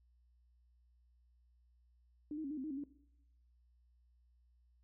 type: tone with pitch steps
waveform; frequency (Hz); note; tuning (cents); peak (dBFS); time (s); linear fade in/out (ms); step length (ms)
sine; 297.8 / 314.8 / 274.9 / 305.4 / 262 / 310.6 / 269.9 / 287.4; D4 / D#4 / C#4 / D#4 / C4 / D#4 / C#4 / D4; +24 / +20 / -14 / -32 / +2 / -3 / -46 / -37; -39; 2.31-2.838; 2; 66
effects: noise-tail reverb RT60 0.8 s tail -18 dB re dry + added 60 Hz sine -67 dBFS peak until 4.83 s